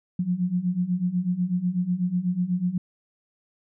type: beating tone pair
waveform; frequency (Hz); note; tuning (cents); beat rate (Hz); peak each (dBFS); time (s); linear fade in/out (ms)
sine; 174.61 / 182.71; F3 / F#3; 0 / -22; 8.1; -27 / -24; 0.19-2.78; 5
effects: none